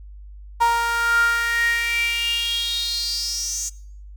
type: tone with high-pass filter sweep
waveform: sawtooth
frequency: 467.3 Hz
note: A#4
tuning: 4 cents sharp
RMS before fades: -22 dBFS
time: 0.6-3.7 s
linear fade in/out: 20 ms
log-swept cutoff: 960 to 6700 Hz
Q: 8.3
effects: noise-tail reverb RT60 0.6 s tail -22 dB re dry + added 50 Hz sine -37 dBFS peak until 4.16 s